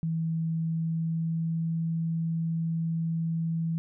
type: tone with pitch glide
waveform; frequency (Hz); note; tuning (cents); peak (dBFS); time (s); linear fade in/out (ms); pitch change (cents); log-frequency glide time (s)
sine; 162.8 to 164.22; E3 to E3; -21 to -6; -26; 0.03-3.78; 0; +15; 0.55-1.76
effects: none